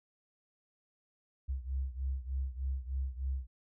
sine beating tone pair, 65.2 / 68.5 Hz, C2 / C#2, -5 / -20 cents, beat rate 3.3 Hz, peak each -35 / -38 dBFS, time 1.48-3.47 s, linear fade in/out 20 ms, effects none

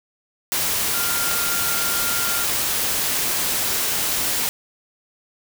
sine tone in noise, 1396.9 Hz, F6, in tune, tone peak -28 dBFS, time 0.94-2.44 s, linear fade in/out 0 ms, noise white, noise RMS -22 dBFS, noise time 0.52-4.49 s, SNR -9 dB, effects none

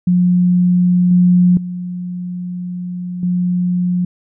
sine tone with level steps, 178.8 Hz, F3, 41 cents sharp, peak -9 / -7 / -21 / -13 dBFS, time 0.07-4.05 s, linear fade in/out 5 ms, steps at 1.11 / 1.57 / 3.23 s, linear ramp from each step 2 ms, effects none

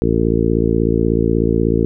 harmonic tone, 56.4 Hz, A1, 44 cents sharp, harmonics 1 / 2 / 3 / 4 / 5 / 6 / 7 / 8, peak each -21 / -21 / -21 / -21 / -21 / -21 / -21 / -21 dBFS, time 0.02-1.85 s, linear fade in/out 0 ms, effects none

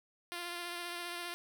5% pulse tone with vibrato, 348 Hz, F4, 6 cents flat, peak -28 dBFS, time 0.32-1.34 s, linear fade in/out 0 ms, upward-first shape sine, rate 15 Hz, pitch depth 18 cents each way, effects none

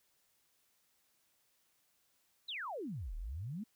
sine exponential two-way sweep, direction down then up, 4154 to 35.21 to 235 Hz, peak -39 dBFS, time 2.48-3.64 s, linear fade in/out 10 ms, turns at 3.15 s, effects white hiss -75 dBFS RMS until 3.75 s

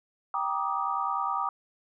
sine chord, Eb major seventh, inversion first, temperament equal with one note detuned, 784 / 948.1 / 1174.7 / 1244.5 Hz, G5 / Bb5 / D6 / Eb6, 0 / +29 / 0 / 0 cents, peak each -33 / -33 / -31 / -32 dBFS, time 0.34-1.49 s, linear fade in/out 2 ms, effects none

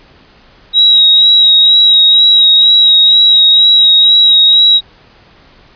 sine tone with vibrato, 3826 Hz, A#7, 44 cents sharp, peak -3 dBFS, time 0.73-4.81 s, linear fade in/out 50 ms, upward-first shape sine, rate 2.1 Hz, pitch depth 24 cents each way, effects pink hiss -43 dBFS RMS until 5.75 s + resampled to 11025 Hz

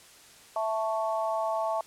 sine chord, A major, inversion second, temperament equal, 659.3 / 880 / 1108.7 Hz, E5 / A5 / C#6, 0 / 0 / 0 cents, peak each -29 / -31 / -34 dBFS, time 0.56-1.81 s, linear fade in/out 2 ms, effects white hiss -53 dBFS RMS until 1.86 s + low-pass 10000 Hz 12 dB/octave

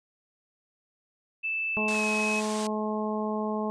sine tone with pitch glide, 2637 to 2549 Hz, E7 to D#7, 0 to +41 cents, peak -27 dBFS, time 1.43-2.41 s, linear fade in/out 20 ms, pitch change -59 cents, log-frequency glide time 1.91-2.01 s
harmonic tone, 214 Hz, A3, 48 cents flat, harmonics 1 / 2 / 3 / 4 / 5, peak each -30 / -33 / -35 / -36 / -37 dBFS, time 1.77-3.7 s, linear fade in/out 0 ms
white band-pass noise, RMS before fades -39 dBFS, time 1.88-2.67 s, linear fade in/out 2 ms, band 700 to 9100 Hz, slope 48 dB/octave
effects none

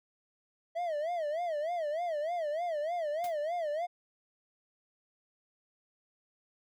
triangle tone with vibrato, 644 Hz, E5, 41 cents flat, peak -29 dBFS, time 0.75-3.87 s, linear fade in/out 20 ms, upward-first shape sine, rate 3.3 Hz, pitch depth 170 cents each way
white noise with exponential decay, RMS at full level -42 dBFS, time 3.24-3.36 s, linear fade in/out 1 ms, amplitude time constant 25 ms
effects none

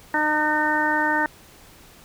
harmonic tone, 304.1 Hz, D#4, 40 cents flat, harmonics 1 / 2 / 3 / 4 / 5 / 6, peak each -27 / -30 / -23 / -34 / -25 / -24 dBFS, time 0.14-1.26 s, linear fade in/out 2 ms, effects pink hiss -49 dBFS RMS until 2.04 s

